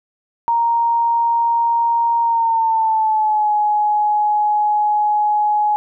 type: tone with pitch glide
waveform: sine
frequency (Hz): 932.3 to 840.2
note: A#5 to G#5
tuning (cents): 0 to +20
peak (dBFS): -13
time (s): 0.48-5.76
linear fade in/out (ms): 0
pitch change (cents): -180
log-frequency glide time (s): 2.22-3.52
effects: none